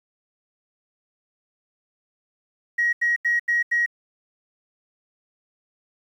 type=tone bursts; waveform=sine; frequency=1897 Hz; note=A#6; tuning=30 cents sharp; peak=-17 dBFS; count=5; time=2.78-3.862 s; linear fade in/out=10 ms; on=150 ms; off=83 ms; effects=tanh soft clip ceiling -13 dBFS + 9-bit